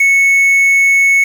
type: tone with quantisation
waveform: triangle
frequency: 2207 Hz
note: C#7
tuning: 8 cents flat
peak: -5 dBFS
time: 0-1.24 s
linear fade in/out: 5 ms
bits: 5
effects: none